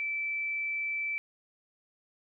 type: tone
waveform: sine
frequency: 2322 Hz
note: D7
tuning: 20 cents flat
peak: -30 dBFS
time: 0-1.18 s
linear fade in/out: 0 ms
effects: none